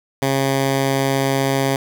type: tone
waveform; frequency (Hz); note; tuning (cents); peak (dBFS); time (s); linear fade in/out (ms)
10% pulse; 135.9; C#3; -34; -8; 0.22-1.76; 2
effects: none